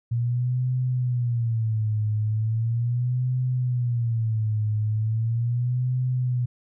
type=tone with vibrato; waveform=sine; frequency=116.54 Hz; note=A#2; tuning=in tune; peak=-21 dBFS; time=0.11-6.46 s; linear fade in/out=10 ms; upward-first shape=sine; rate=0.38 Hz; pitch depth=150 cents each way; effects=none